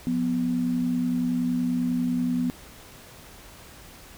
sine tone pair together, 176.8 / 247.2 Hz, F3 / B3, +22 / +2 cents, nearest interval tritone, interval 580 cents, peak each -29 / -23 dBFS, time 0.07-2.5 s, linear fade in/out 0 ms, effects pink hiss -47 dBFS RMS until 4.17 s

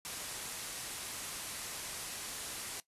white low-pass noise, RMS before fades -43 dBFS, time 0.05-2.8 s, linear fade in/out 0 ms, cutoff 12000 Hz, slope 48 dB/octave, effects noise-tail reverb RT60 0.1 s tail -17 dB re dry + resampled to 32000 Hz

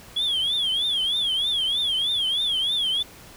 sine tone with vibrato, 3322 Hz, G#7, in tune, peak -19 dBFS, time 0.16-3.03 s, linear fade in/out 10 ms, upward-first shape triangle, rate 3.2 Hz, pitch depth 170 cents each way, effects tanh soft clip ceiling -19 dBFS + pink hiss -46 dBFS RMS until 3.36 s

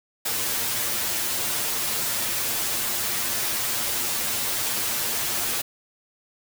white noise with comb filter, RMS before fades -26 dBFS, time 0.25-5.62 s, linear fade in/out 10 ms, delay 8.6 ms, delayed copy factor +1, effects none

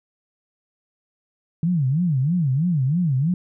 sine tone with vibrato, 152.4 Hz, D#3, 36 cents flat, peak -17 dBFS, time 1.63-3.34 s, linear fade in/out 2 ms, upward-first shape sine, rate 3.1 Hz, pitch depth 300 cents each way, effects none

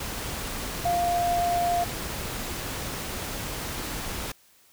sine tone in noise, 698.5 Hz, F5, in tune, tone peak -22 dBFS, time 0.85-1.84 s, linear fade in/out 5 ms, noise pink, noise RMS -33 dBFS, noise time 0-4.32 s, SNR +8 dB, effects white hiss -59 dBFS RMS until 4.72 s

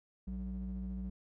triangle ring-modulated tone, 123.47 Hz, B2, in tune, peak -31 dBFS, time 0.27-1.1 s, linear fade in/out 10 ms, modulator 65.2 Hz, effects tanh soft clip ceiling -31 dBFS

